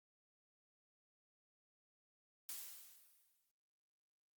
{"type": "noise with exponential decay", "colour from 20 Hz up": "blue", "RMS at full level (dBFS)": -45, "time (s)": [2.49, 3.51], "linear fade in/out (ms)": 0, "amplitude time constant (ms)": 220, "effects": ["noise-tail reverb RT60 1.0 s tail -25 dB re dry", "Opus 48 kbps"]}